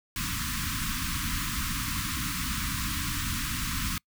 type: band-stop noise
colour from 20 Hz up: pink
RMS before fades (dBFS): -31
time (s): 0.16-3.98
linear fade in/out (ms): 2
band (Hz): 300 to 1000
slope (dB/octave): 96
effects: noise-tail reverb RT60 0.1 s tail -26 dB re dry